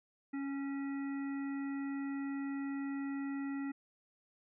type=harmonic tone with a mistuned harmonic; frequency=277.1 Hz; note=C#4; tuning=1 cent flat; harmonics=1 / 3 / 5 / 7 / 9; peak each=-36 / -53 / -53 / -51 / -60 dBFS; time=0.33-3.72 s; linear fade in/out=10 ms; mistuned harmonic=5; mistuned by=-19 cents; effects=none